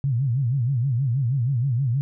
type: tone with vibrato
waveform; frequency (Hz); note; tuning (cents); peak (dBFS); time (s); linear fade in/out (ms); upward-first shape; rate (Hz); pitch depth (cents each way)
sine; 127.6; C3; -43; -19; 0.04-2.01; 0; sine; 6.3; 190
effects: none